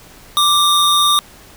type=tone pair together; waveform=square; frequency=1174.7 / 3700 Hz; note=D6 / A#7; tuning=0 / -14 cents; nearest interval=octave + minor sixth; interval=1986 cents; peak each=-14 dBFS; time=0.37-1.19 s; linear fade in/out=0 ms; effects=pink hiss -42 dBFS RMS until 1.56 s